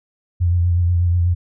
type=tone with vibrato; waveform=sine; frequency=87.31 Hz; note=F2; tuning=in tune; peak=-13 dBFS; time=0.4-1.35 s; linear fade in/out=20 ms; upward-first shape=triangle; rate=8.2 Hz; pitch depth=46 cents each way; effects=none